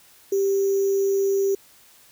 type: tone with sample-and-hold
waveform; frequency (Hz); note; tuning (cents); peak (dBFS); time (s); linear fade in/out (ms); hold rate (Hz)
sine; 392; G4; 0; -18; 0.32-1.55; 5; 6300
effects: white hiss -53 dBFS RMS until 2.11 s